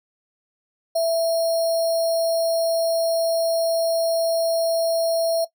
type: tone with sample-and-hold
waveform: sine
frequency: 662 Hz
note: E5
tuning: 7 cents sharp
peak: -17 dBFS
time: 0.95-5.45 s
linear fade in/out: 10 ms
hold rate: 4900 Hz
effects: noise-tail reverb RT60 0.1 s tail -18 dB re dry